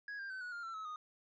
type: tone with pitch steps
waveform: triangle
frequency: 1661.2 / 1592.6 / 1526.9 / 1463.8 / 1403.4 / 1345.4 / 1289.9 / 1236.6 Hz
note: G#6 / G6 / G6 / F#6 / F6 / E6 / E6 / D#6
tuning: 0 / +27 / -46 / -19 / +8 / +35 / -38 / -11 cents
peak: -40 dBFS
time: 0.08-0.96 s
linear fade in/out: 2 ms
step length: 110 ms
effects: resampled to 16000 Hz